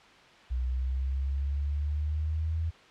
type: exponential sweep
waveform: sine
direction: up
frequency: 61.6 to 82.2 Hz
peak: -27 dBFS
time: 0.5-2.71 s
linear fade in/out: 20 ms
effects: white hiss -54 dBFS RMS until 2.9 s + low-pass 3000 Hz 12 dB/octave